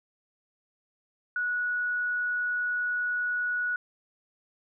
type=tone; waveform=sine; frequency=1465 Hz; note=F#6; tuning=18 cents flat; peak=-26 dBFS; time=1.36-3.76 s; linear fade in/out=2 ms; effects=none